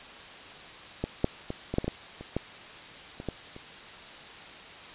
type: clicks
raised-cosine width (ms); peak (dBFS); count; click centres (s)
2; -15 / -9 / -19 / -17 / -10 / -19 / -15 / -27 / -14 / -25 / -17 / -30; 12; 1.04 / 1.244 / 1.504 / 1.74 / 1.784 / 1.844 / 1.88 / 2.21 / 2.366 / 3.201 / 3.287 / 3.564
effects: white hiss -45 dBFS RMS until 4.94 s + resampled to 8000 Hz